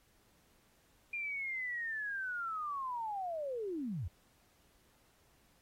sine linear sweep, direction down, 2413 to 69.3 Hz, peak -36 dBFS, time 1.13-4.08 s, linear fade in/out 5 ms, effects pink hiss -70 dBFS RMS until 5.61 s + AAC 48 kbps

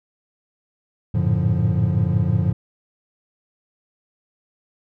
triangle tone cluster, 92.3 / 108 / 113.8 / 144.9 / 175.1 Hz, F#2 / A2 / A#2 / D3 / F3, -4 / -32 / -41 / -23 / +5 cents, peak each -21 dBFS, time 1.14-2.53 s, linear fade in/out 10 ms, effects none

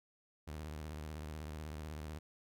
sawtooth tone with vibrato, 76.5 Hz, D#2, 29 cents flat, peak -39 dBFS, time 0.47-2.19 s, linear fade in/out 10 ms, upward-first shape triangle, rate 16 Hz, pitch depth 140 cents each way, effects none

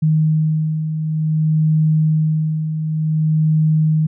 sine beating tone pair, 155.7 / 156.25 Hz, D#3 / D#3, +2 / +8 cents, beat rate 0.55 Hz, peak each -22 / -14 dBFS, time 0.02-4.07 s, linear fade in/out 10 ms, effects none

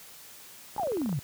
clicks, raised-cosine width 1 ms, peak -26 dBFS, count 10, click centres 0.764 / 0.797 / 0.833 / 0.872 / 0.919 / 0.971 / 1.017 / 1.06 / 1.093 / 1.128 s
sine exponential sweep, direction down, 880 to 126.9 Hz, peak -27 dBFS, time 0.78-1.19 s, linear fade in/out 0 ms
effects white hiss -49 dBFS RMS until 1.23 s + high-pass 60 Hz 12 dB/octave

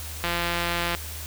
click train, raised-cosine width 0.3 ms, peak -10 dBFS, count 123, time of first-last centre 0.24-0.949 s, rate 172 Hz, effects added 78 Hz sine -36 dBFS peak until 1.26 s + white hiss -38 dBFS RMS until 1.26 s

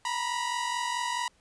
sawtooth tone pair together, 939 / 983.6 Hz, A#5 / B5, +12 / -7 cents, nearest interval minor second, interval 81 cents, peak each -29 / -27 dBFS, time 0.05-1.28 s, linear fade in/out 2 ms, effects pink hiss -65 dBFS RMS until 1.4 s + resampled to 22050 Hz

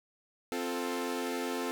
sawtooth chord, F major, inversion second, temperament equal, 261.6 / 349.2 / 440 Hz, C4 / F4 / A4, 0 / 0 / 0 cents, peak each -32 / -34 / -33 dBFS, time 0.52-1.71 s, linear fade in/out 0 ms, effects none

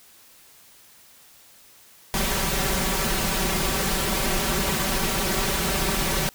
pink noise with comb filter, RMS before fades -24 dBFS, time 2.14-6.29 s, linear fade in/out 0 ms, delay 5.2 ms, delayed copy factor +0.8, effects white hiss -52 dBFS RMS until 6.34 s

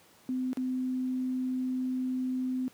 sine tone with dropouts, 256.1 Hz, C4, 37 cents flat, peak -28 dBFS, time 0.29-2.68 s, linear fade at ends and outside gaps 0 ms, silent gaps 0.531-0.572 s, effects pink hiss -59 dBFS RMS until 2.73 s + high-pass 150 Hz 12 dB/octave

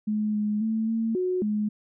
sine tone with pitch steps, 212.5 / 210.1 / 221.4 / 225.5 / 366.2 / 210.8 Hz, G#3 / G#3 / A3 / A3 / F#4 / G#3, +40 / +20 / +11 / +43 / -18 / +26 cents, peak -23 dBFS, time 0.07-1.69 s, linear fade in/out 10 ms, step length 270 ms, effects none

